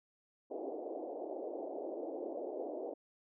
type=band-pass noise; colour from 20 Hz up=pink; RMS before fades=-42 dBFS; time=0.5-2.94 s; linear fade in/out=10 ms; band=310 to 710 Hz; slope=48 dB/octave; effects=none